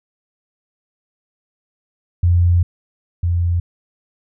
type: tone pair in turn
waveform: sine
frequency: 87.31 / 86.46 Hz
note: F2 / F2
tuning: 0 / -17 cents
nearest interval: unison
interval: 17 cents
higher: first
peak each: -10 / -14 dBFS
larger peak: first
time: 2.23-2.63 / 3.23-3.6 s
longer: first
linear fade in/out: 5 ms
effects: none